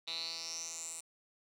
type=tone with band-pass filter sweep; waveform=10% pulse; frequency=164.81 Hz; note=E3; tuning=in tune; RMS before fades=-42 dBFS; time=0.07-1.01 s; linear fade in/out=10 ms; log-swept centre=3700 to 8500 Hz; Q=7; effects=none